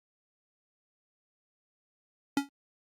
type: tone with exponential decay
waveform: square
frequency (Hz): 280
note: C#4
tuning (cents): +18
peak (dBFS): -22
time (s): 2.37-2.49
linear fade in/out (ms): 2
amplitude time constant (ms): 26
effects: low-pass 12000 Hz 12 dB/octave + Opus 48 kbps